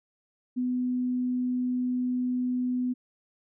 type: tone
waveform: sine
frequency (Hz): 250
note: B3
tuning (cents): +21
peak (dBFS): -25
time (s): 0.56-2.94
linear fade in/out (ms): 20
effects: none